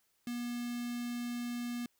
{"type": "tone with notch filter", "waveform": "square", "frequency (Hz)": 240.6, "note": "B3", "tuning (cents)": -45, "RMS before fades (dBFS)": -38, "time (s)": [0.27, 1.86], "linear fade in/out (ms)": 2, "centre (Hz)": 840, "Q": 0.86, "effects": ["white hiss -75 dBFS RMS until 1.99 s"]}